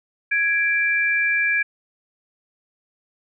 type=tone pair together; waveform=sine; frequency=1661.2 / 2349 Hz; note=G#6 / D7; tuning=0 / 0 cents; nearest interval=tritone; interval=600 cents; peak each=-20 dBFS; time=0.31-1.63 s; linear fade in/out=10 ms; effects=none